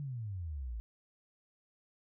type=exponential sweep; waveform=sine; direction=down; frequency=148.8 to 53.3 Hz; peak=-37 dBFS; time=0-0.8 s; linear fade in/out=0 ms; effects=none